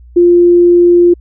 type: tone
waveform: sine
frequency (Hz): 349.2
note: F4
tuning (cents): 0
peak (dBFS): -3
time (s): 0.16-1.14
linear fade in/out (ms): 10
effects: added 60 Hz sine -34 dBFS peak until 1.2 s